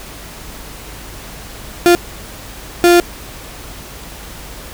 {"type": "tone bursts at uneven times", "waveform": "35% pulse", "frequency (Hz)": 348.5, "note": "F4", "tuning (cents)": -4, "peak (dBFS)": -4, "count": 2, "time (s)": [[1.86, 1.95], [2.84, 3]], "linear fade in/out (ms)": 0, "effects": ["added 50 Hz sine -36 dBFS peak until 4.73 s", "pink hiss -33 dBFS RMS until 4.73 s"]}